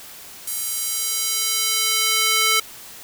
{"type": "tone with high-pass filter sweep", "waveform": "square", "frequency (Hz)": 440, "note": "A4", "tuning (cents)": 0, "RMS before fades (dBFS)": -21, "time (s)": [0.47, 2.6], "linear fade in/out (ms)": 5, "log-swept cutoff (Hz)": [10000, 1800], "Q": 0.73, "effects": ["white hiss -40 dBFS RMS until 3.03 s"]}